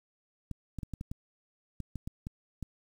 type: clicks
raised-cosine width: 5 ms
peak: -25 dBFS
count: 11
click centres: 0.513 / 0.787 / 0.832 / 0.937 / 1.011 / 1.115 / 1.803 / 1.957 / 2.075 / 2.269 / 2.627 s
effects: 9-bit